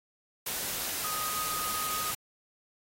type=tone in noise; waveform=sine; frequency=1248 Hz; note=D#6; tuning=5 cents sharp; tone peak=-35 dBFS; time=1.04-2.11 s; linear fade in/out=5 ms; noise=white; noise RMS=-34 dBFS; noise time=0.46-2.15 s; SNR=-4 dB; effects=AAC 48 kbps